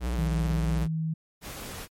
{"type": "tone with vibrato", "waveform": "square", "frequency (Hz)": 60.6, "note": "B1", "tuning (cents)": -32, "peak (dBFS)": -27, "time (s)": [0, 0.88], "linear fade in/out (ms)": 50, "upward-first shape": "sine", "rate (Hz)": 16, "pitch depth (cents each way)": 120}
{"type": "tone", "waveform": "sine", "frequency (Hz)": 160, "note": "D#3", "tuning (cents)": 49, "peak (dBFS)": -26, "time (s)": [0.18, 1.14], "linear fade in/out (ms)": 10}
{"type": "noise", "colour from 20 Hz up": "pink", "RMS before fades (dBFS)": -39, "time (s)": [1.41, 1.88], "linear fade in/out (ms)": 50}
{"effects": ["MP3 64 kbps"]}